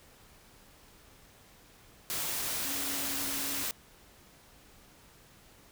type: tone in noise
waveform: sine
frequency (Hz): 277.2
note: C#4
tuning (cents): 0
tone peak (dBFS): -43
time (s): 2.65-3.63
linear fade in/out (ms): 0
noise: white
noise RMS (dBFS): -34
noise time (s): 2.1-3.71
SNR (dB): -12
effects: pink hiss -58 dBFS RMS until 5.71 s